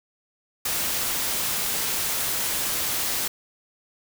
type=noise; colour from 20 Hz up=white; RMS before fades=-26 dBFS; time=0.65-3.28 s; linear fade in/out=5 ms; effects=none

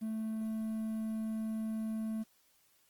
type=tone with quantisation; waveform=triangle; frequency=220 Hz; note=A3; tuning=in tune; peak=-32 dBFS; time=0.01-2.24 s; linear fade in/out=20 ms; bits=10; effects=white hiss -70 dBFS RMS until 2.89 s + Opus 24 kbps

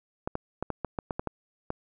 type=clicks; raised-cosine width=1 ms; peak=-16 dBFS; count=10; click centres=0.275 / 0.354 / 0.626 / 0.703 / 0.847 / 0.988 / 1.108 / 1.195 / 1.273 / 1.704 s; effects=none

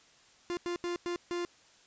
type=tone bursts at uneven times; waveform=45% pulse; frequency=349.2 Hz; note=F4; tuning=in tune; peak=-32 dBFS; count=5; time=0.5-0.57 / 0.66-0.76 / 0.84-0.96 / 1.06-1.16 / 1.31-1.45 s; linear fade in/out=0 ms; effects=white hiss -61 dBFS RMS until 1.86 s + resampled to 16000 Hz

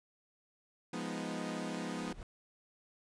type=chord; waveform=sawtooth; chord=F half-diminished seventh; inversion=none; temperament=equal; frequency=174.61 / 207.7 / 246.9 / 311.1 Hz; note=F3 / Ab3 / Cb4 / Eb4; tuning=0 / 0 / 0 / 0 cents; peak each=-39 / -39 / -38 / -40 dBFS; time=0.93-2.13 s; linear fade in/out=5 ms
type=noise with exponential growth; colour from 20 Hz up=brown; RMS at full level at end=-41 dBFS; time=1.92-2.23 s; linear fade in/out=1 ms; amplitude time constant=67 ms
effects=resampled to 22050 Hz

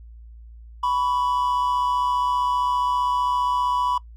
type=tone pair together; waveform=triangle; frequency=989 / 1124.2 Hz; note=B5 / C#6; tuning=+2 / +24 cents; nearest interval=major second; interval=222 cents; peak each=-19 / -25 dBFS; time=0.83-3.98 s; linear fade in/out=5 ms; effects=noise-tail reverb RT60 0.1 s tail -21 dB re dry + added 57 Hz sine -40 dBFS peak until 4.16 s

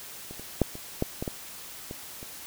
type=clicks; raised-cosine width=2 ms; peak=-27 / -28 / -7 / -26 / -11 / -17 / -17 / -23 / -28 dBFS; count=9; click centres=0.31 / 0.396 / 0.617 / 0.754 / 1.024 / 1.225 / 1.278 / 1.911 / 2.229 s; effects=white hiss -43 dBFS RMS until 2.46 s

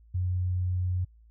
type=tone; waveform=sine; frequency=90.8 Hz; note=F#2; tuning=32 cents flat; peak=-25 dBFS; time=0.14-1.05 s; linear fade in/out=10 ms; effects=added 56 Hz sine -53 dBFS peak until 1.3 s

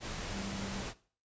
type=tone in noise; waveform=sine; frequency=196 Hz; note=G3; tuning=in tune; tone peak=-41 dBFS; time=0.3-0.83 s; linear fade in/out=50 ms; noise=pink; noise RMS=-40 dBFS; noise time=0-0.94 s; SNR=-4 dB; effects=noise-tail reverb RT60 0.4 s tail -17 dB re dry + resampled to 16000 Hz

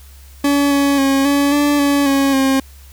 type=tone with pitch steps; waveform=40% pulse; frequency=284 / 280.8 / 272.6 / 283.1 / 290.1 / 283.6 / 275.2 / 268.2 Hz; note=C#4 / C#4 / C#4 / C#4 / D4 / C#4 / C#4 / C4; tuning=+42 / +22 / -29 / +37 / -21 / +40 / -12 / +43 cents; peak=-11 dBFS; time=0.44-2.6 s; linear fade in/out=5 ms; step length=270 ms; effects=added 68 Hz sine -38 dBFS peak until 2.92 s + white hiss -47 dBFS RMS until 2.92 s

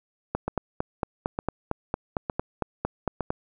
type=two click trains; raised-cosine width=1 ms; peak=-13 / -11 dBFS; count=4 / 14; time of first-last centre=0.48-3.207 / 0.35-3.305 s; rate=1.1 / 4.4 Hz; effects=none

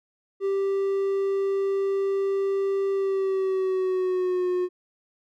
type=tone with pitch glide; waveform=triangle; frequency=392 to 361.5 Hz; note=G4 to F#4; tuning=0 to -40 cents; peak=-20 dBFS; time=0.4-4.69 s; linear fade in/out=50 ms; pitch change=-140 cents; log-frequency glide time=2.92-4.48 s; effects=none

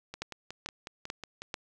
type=two click trains; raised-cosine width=0.2 ms; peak=-23 / -17 dBFS; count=8 / 4; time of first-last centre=0.14-1.42 / 0.22-1.542 s; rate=5.47 / 2.27 Hz; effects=none

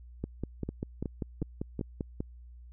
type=two click trains; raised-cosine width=3 ms; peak=-20 / -21 dBFS; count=11 / 4; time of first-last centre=0.24-2.205 / 0.69-1.793 s; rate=5.09 / 2.72 Hz; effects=added 60 Hz sine -47 dBFS peak until 2.72 s

